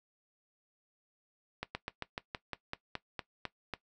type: slowing click train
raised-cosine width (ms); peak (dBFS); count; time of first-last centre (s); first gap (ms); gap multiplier
0.3; -20; 12; 1.63-3.737; 120; 1.09
effects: noise-tail reverb RT60 0.1 s tail -17 dB re dry